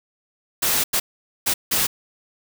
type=noise bursts at uneven times; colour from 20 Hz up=white; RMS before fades=-20 dBFS; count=4; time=0.62-0.84 / 0.93-1 / 1.46-1.54 / 1.71-1.87 s; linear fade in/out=10 ms; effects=none

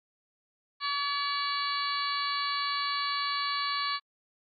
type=harmonic tone with a mistuned harmonic; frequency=570 Hz; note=C#5; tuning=48 cents sharp; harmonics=2 / 3 / 4 / 5 / 6 / 7 / 8; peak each=-31 / -38 / -38 / -42 / -42 / -37 / -36 dBFS; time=0.8-4 s; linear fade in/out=50 ms; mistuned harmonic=8; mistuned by=-43 cents; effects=AAC 64 kbps

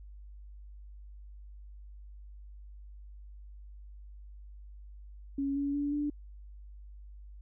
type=tone with pitch steps; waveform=sine; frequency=277.2 / 282.4 / 287.6 / 293 Hz; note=C#4 / C#4 / D4 / D4; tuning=0 / +32 / -36 / -4 cents; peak=-29 dBFS; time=5.38-6.1 s; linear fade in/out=5 ms; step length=180 ms; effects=added 50 Hz sine -46 dBFS peak until 7.41 s

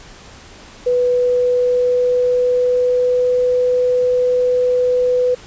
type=tone with pitch glide; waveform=sine; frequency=493.9 to 498.2 Hz; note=B4 to B4; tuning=0 to +15 cents; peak=-12 dBFS; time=0.86-5.35 s; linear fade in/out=10 ms; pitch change=+15 cents; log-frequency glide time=1.11-3.63 s; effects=pink hiss -40 dBFS RMS until 5.46 s + resampled to 16000 Hz

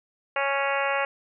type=harmonic tone; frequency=277.2 Hz; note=C#4; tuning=in tune; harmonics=2 / 3 / 4 / 5 / 6 / 7 / 8 / 9 / 10; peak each=-28 / -30 / -31 / -32 / -33 / -33 / -34 / -35 / -35 dBFS; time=0.36-1.05 s; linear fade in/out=2 ms; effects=none

